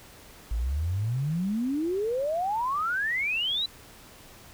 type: exponential sweep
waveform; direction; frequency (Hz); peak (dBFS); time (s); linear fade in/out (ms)
sine; up; 51.91 to 4027; -25; 0.51-3.66; 5
effects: pink hiss -50 dBFS RMS until 4.53 s